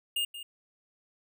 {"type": "tone with echo", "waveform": "square", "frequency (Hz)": 2829, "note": "F7", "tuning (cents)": 22, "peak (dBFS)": -28, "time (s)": [0.16, 0.25], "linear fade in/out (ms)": 5, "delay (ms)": 180, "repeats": 1, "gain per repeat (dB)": -12, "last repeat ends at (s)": 0.43, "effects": []}